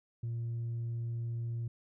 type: tone with tanh clipping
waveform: triangle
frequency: 116.8 Hz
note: A#2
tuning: 4 cents sharp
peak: -34 dBFS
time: 0.23-1.68 s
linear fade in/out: 5 ms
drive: 6 dB
effects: none